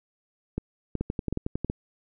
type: two click trains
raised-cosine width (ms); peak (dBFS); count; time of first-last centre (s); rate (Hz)
3; -15 / -15; 4 / 8; 0.58-1.699 / 1.01-1.646; 2.68 / 11
effects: none